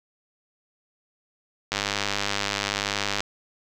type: click train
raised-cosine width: 0.2 ms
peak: -7 dBFS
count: 151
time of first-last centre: 1.72-3.205 s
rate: 101 Hz
effects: none